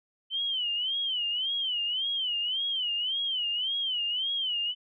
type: tone with vibrato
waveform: sine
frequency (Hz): 3044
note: F#7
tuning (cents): +48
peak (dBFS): -27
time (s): 0.3-4.75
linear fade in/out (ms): 50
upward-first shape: sine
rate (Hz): 1.8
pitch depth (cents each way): 140
effects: none